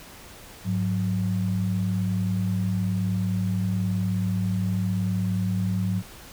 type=tone pair together; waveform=sine; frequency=103.83 / 182.87 Hz; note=G#2 / F#3; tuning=0 / -20 cents; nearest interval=minor seventh; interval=980 cents; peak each=-25 dBFS; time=0.64-6.03 s; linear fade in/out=50 ms; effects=pink hiss -45 dBFS RMS until 6.32 s